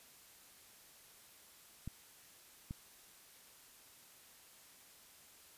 clicks, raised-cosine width 5 ms, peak -30 dBFS, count 2, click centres 1.876 / 2.709 s, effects white hiss -61 dBFS RMS until 5.57 s + resampled to 32000 Hz

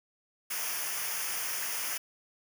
white noise with comb filter, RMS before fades -34 dBFS, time 0.5-1.98 s, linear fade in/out 10 ms, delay 0.25 ms, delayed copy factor -0.75, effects none

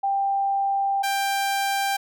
sine / sawtooth tone pair in turn, 790 / 790 Hz, G5 / G5, +13 / +13 cents, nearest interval unison, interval 0 cents, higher neither, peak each -20 / -18 dBFS, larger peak second, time 0.03-1.03 / 1.03-1.97 s, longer first, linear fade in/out 10 ms, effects none

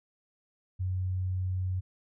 sine tone, 92.5 Hz, F#2, in tune, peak -28 dBFS, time 0.79-1.81 s, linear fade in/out 20 ms, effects none

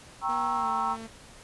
sine chord, G diminished seventh, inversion none, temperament equal with one note detuned, 784 / 932.3 / 1092.8 / 1318.5 Hz, G5 / Bb5 / Db6 / Fb6, 0 / 0 / -25 / 0 cents, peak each -31 dBFS, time 0.21-0.97 s, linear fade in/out 50 ms
sawtooth tone with pitch glide, 240 to 225.2 Hz, B3 to A3, -49 to +40 cents, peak -35 dBFS, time 0.28-1.08 s, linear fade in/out 20 ms, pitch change -111 cents, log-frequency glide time 0.55-0.68 s
effects pink hiss -50 dBFS RMS until 1.43 s + resampled to 24000 Hz

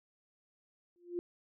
sine tone with exponential growth, 350 Hz, F4, 4 cents sharp, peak -30 dBFS, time 0.96-1.19 s, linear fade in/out 0 ms, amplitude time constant 48 ms, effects none

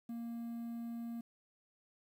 triangle tone with quantisation, 233.1 Hz, A#3, in tune, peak -38 dBFS, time 0.09-1.21 s, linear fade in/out 5 ms, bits 11, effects none

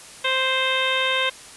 harmonic tone, 523.3 Hz, C5, in tune, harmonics 1 / 2 / 3 / 4 / 5 / 6 / 7, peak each -27 / -27 / -27 / -27 / -27 / -27 / -27 dBFS, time 0.24-1.3 s, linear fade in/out 10 ms, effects white hiss -42 dBFS RMS until 1.56 s + resampled to 24000 Hz

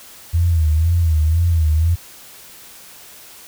sine tone with vibrato, 81.4 Hz, E2, 21 cents flat, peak -12 dBFS, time 0.33-1.96 s, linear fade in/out 20 ms, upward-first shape sine, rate 2 Hz, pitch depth 100 cents each way, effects white hiss -41 dBFS RMS until 3.47 s

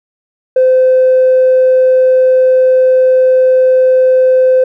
triangle tone with tanh clipping, 515 Hz, C5, 28 cents flat, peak -5 dBFS, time 0.56-4.64 s, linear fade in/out 5 ms, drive 5 dB, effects none

